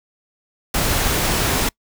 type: noise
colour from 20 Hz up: pink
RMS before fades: -19 dBFS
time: 0.74-1.69 s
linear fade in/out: 5 ms
effects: noise-tail reverb RT60 0.1 s tail -26 dB re dry